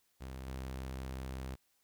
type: tone with level steps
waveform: sawtooth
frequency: 65.41 Hz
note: C2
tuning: in tune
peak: -39 / -36 dBFS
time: 0.2-1.56 s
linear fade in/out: 20 ms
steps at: 0.47 s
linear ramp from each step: 2 ms
effects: white hiss -75 dBFS RMS until 1.83 s